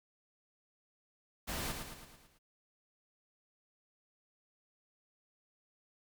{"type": "noise with echo", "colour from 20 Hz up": "pink", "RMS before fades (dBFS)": -39, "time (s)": [1.47, 1.73], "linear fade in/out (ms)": 20, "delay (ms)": 110, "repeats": 6, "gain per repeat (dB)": -5, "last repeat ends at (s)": 2.39, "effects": []}